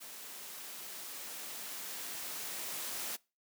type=noise with level ramp; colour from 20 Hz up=white; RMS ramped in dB=-48 to -39 dBFS; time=0-3.17 s; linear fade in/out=20 ms; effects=noise-tail reverb RT60 0.3 s tail -24 dB re dry + high-pass 200 Hz 12 dB/octave